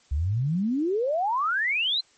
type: exponential sweep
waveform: sine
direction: up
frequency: 65.9 to 4186 Hz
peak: -22 dBFS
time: 0.11-2.01 s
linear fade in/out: 10 ms
effects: white hiss -60 dBFS RMS until 2.17 s + MP3 32 kbps